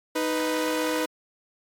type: tone pair together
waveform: sawtooth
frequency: 311.6 / 495.4 Hz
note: D#4 / B4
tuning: +3 / +5 cents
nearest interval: minor sixth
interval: 802 cents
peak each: -23 dBFS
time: 0.15-1.06 s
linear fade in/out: 10 ms
effects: AAC 64 kbps